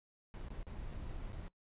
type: noise with dropouts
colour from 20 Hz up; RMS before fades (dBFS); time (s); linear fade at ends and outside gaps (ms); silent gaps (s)
brown; -44; 0.34-1.48; 0; 0.483-0.504 / 0.629-0.668 / 0.929-0.934 / 1.321-1.331
effects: noise-tail reverb RT60 0.1 s tail -19 dB re dry + resampled to 8000 Hz